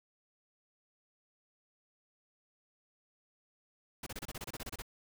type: noise bursts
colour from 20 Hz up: pink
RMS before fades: -42 dBFS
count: 13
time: 4.03-4.821 s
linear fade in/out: 5 ms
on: 35 ms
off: 28 ms
effects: none